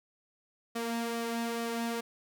sawtooth tone with flanger, 232.2 Hz, A#3, 7 cents flat, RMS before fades -34 dBFS, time 0.75-2.01 s, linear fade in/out 10 ms, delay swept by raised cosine 1.6 to 3.2 ms, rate 2.3 Hz, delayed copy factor +0.5, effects none

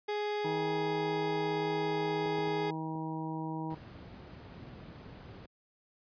30% pulse tone, 416.8 Hz, G#4, 6 cents sharp, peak -29 dBFS, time 0.08-2.71 s, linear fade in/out 10 ms
harmonic tone, 159.3 Hz, D#3, 41 cents sharp, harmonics 1 / 2 / 3 / 4 / 5 / 6, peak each -38 / -38 / -48 / -51 / -45 / -42 dBFS, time 0.44-3.75 s, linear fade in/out 10 ms
clicks, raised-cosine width 2 ms, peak -30 / -30 / -34 / -37 dBFS, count 4, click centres 2.259 / 2.386 / 2.475 / 2.954 s
brown noise, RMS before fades -43 dBFS, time 3.7-5.46 s, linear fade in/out 5 ms
effects high-pass 100 Hz 12 dB/octave + resampled to 11025 Hz

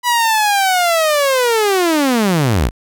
sawtooth linear sweep, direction down, 986 to 42.76 Hz, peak -8 dBFS, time 0.03-2.71 s, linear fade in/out 50 ms, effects none

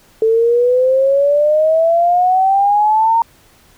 sine exponential sweep, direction up, 440 to 927 Hz, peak -9 dBFS, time 0.22-3.22 s, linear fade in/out 2 ms, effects pink hiss -49 dBFS RMS until 3.77 s

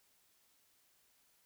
silence, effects white hiss -72 dBFS RMS until 1.45 s

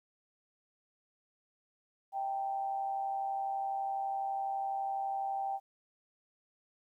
sine tone with amplitude modulation, 784 Hz, G5, in tune, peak -30 dBFS, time 2.12-5.6 s, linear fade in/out 50 ms, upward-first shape sine, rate 132 Hz, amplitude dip 50%, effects 12-bit

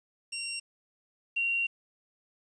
15% pulse / sine tone pair in turn, 2755 / 2755 Hz, F7 / F7, -24 / -24 cents, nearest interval unison, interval 0 cents, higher neither, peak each -26 dBFS, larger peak neither, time 0.32-0.6 / 1.36-1.67 s, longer second, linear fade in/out 10 ms, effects resampled to 22050 Hz + 10-bit

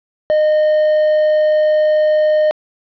triangle tone, 613 Hz, D#5, 26 cents flat, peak -8 dBFS, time 0.3-2.51 s, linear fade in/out 0 ms, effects resampled to 11025 Hz + 7-bit

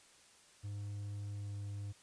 triangle tone with pitch glide, 102 to 101.35 Hz, G#2 to G#2, -31 to -42 cents, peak -38 dBFS, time 0.63-1.93 s, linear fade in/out 20 ms, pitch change -11 cents, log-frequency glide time 1.35-1.53 s, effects white hiss -63 dBFS RMS until 2.02 s + resampled to 22050 Hz

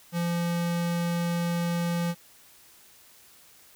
square tone, 171.6 Hz, F3, 30 cents flat, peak -26 dBFS, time 0.12-2.15 s, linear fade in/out 50 ms, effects white hiss -55 dBFS RMS until 3.75 s

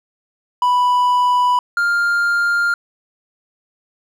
triangle tone pair in turn, 987.8 / 1401.4 Hz, B5 / F6, 0 / +6 cents, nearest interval tritone, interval 606 cents, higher second, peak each -10 / -12 dBFS, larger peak first, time 0.62-1.59 / 1.77-2.74 s, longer neither, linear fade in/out 2 ms, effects none

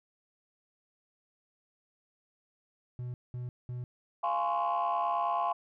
triangle tone bursts, 123.47 Hz, B2, in tune, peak -33 dBFS, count 3, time 2.99-3.84 s, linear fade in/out 0 ms, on 150 ms, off 200 ms
sine chord, Db major seventh, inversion first, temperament just, 693 / 831.5 / 1039.4 / 1108.7 Hz, F5 / Ab5 / C6 / Db6, -14 / +2 / -12 / 0 cents, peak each -31 / -32 / -31 / -34 dBFS, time 4.23-5.53 s, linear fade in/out 10 ms
effects tanh soft clip ceiling -22 dBFS

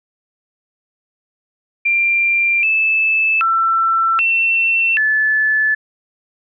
sine tone with pitch steps, 2377 / 2624 / 1340 / 2696 / 1735 Hz, D7 / E7 / E6 / E7 / A6, +20 / -9 / +28 / +38 / -25 cents, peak -12 dBFS, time 1.85-5.75 s, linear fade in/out 10 ms, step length 780 ms, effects none

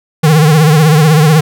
square tone with vibrato, 154.5 Hz, D#3, 12 cents flat, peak -5 dBFS, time 0.23-1.41 s, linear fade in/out 10 ms, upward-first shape triangle, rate 16 Hz, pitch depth 120 cents each way, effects none

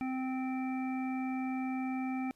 harmonic tone, 259.9 Hz, C4, 11 cents flat, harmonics 1 / 3 / 5 / 7 / 9, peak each -33 / -41 / -50 / -55 / -46 dBFS, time 0.01-2.31 s, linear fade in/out 0 ms, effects pink hiss -70 dBFS RMS until 2.35 s + resampled to 32000 Hz

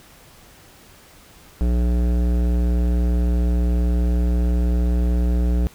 sine tone with hard clipping, 59.9 Hz, A#1, 48 cents sharp, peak -18 dBFS, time 1.61-5.67 s, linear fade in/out 0 ms, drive 15 dB, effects pink hiss -48 dBFS RMS until 5.74 s

